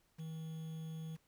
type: tone with quantisation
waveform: triangle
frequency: 160 Hz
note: D#3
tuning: 49 cents sharp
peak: -40 dBFS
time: 0.18-1.17 s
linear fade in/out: 20 ms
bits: 10
effects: pink hiss -75 dBFS RMS until 1.27 s